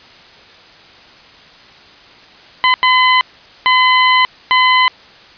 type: tone bursts at uneven times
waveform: 20% pulse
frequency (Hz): 1015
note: B5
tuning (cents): +47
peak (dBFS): -3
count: 4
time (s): 2.64-2.74 / 2.83-3.21 / 3.66-4.25 / 4.51-4.88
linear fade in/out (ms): 0
effects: white hiss -41 dBFS RMS until 5.37 s + resampled to 11025 Hz